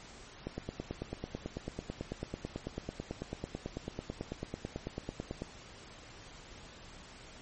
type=click train; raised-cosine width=2 ms; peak=-23 dBFS; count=46; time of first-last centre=0.47-5.42 s; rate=9.09 Hz; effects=pink hiss -52 dBFS RMS until 7.41 s + MP3 32 kbps